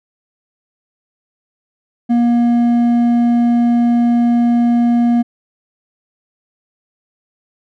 sine tone with hard clipping, 237.7 Hz, A#3, 34 cents sharp, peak -11 dBFS, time 2.09-5.23 s, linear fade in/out 20 ms, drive 5 dB, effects none

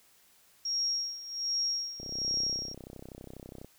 sine tone with tremolo, 5588 Hz, F8, in tune, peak -27 dBFS, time 0.65-2.74 s, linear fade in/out 5 ms, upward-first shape sine, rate 1.3 Hz, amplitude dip 80%
click train, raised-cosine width 2 ms, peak -31 dBFS, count 54, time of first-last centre 2-3.646 s, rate 32.2 Hz
effects white hiss -63 dBFS RMS until 3.78 s

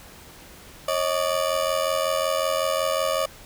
30% pulse ring-modulated tone, 587.3 Hz, D5, in tune, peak -16 dBFS, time 0.88-3.26 s, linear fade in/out 5 ms, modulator 42.7 Hz, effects pink hiss -46 dBFS RMS until 3.45 s

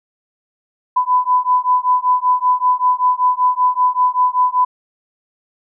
sine beating tone pair, 998 / 1003.2 Hz, B5 / B5, +18 / +27 cents, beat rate 5.2 Hz, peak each -15 dBFS, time 0.96-4.65 s, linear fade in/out 10 ms, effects none

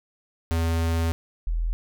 square / sine tone pair in turn, 82.6 / 41.41 Hz, E2 / E1, +4 / +9 cents, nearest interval octave, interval 1195 cents, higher first, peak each -22 dBFS, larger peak neither, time 0.51-1.12 / 1.47-1.73 s, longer first, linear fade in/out 0 ms, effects none

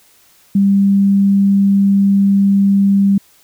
sine tone, 197.9 Hz, G3, 17 cents sharp, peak -8 dBFS, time 0.55-3.18 s, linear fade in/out 5 ms, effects white hiss -50 dBFS RMS until 3.43 s

